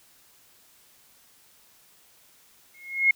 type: tone with exponential growth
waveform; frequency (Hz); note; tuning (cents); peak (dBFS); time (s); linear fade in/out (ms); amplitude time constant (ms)
sine; 2159; C#7; -46; -13; 2.74-3.11; 5; 79
effects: white hiss -58 dBFS RMS until 3.15 s